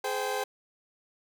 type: tone cluster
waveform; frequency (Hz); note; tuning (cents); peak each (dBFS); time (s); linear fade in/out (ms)
30% pulse; 420 / 515 / 783; G#4 / C5 / G5; +19 / -28 / -2; -31; 0.04-0.44; 5
effects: none